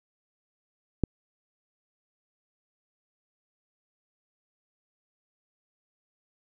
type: click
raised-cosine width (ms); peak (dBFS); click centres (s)
3; -10; 1.037
effects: none